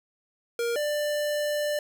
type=tone pair in turn; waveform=square; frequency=470 / 592.2 Hz; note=A#4 / D5; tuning=+14 / +14 cents; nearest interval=major third; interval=400 cents; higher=second; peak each=-26 dBFS; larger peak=neither; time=0.59-0.76 / 0.76-1.79 s; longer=second; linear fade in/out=2 ms; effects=none